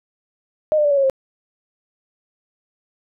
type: tone with pitch steps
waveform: sine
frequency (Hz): 616 / 598.5 / 581.4 / 564.9 / 548.8 / 533.2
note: D#5 / D5 / D5 / C#5 / C#5 / C5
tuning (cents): -17 / +33 / -18 / +33 / -17 / +33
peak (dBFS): -13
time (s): 0.72-1.098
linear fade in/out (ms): 0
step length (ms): 63
effects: none